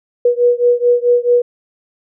sine beating tone pair, 482.9 / 487.5 Hz, B4 / B4, -39 / -23 cents, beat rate 4.6 Hz, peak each -12 / -13 dBFS, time 0.25-1.42 s, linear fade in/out 5 ms, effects none

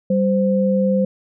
sine tone pair together, 194.76 / 518 Hz, G3 / C5, -11 / -17 cents, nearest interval octave + perfect fourth, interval 1694 cents, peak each -16 / -18 dBFS, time 0.1-1.05 s, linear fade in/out 5 ms, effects none

